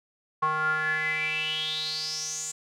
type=tone with band-pass filter sweep; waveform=square; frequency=155.56 Hz; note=D#3; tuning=in tune; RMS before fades=-29 dBFS; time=0.42-2.52 s; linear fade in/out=10 ms; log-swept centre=1100 to 7500 Hz; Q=9; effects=none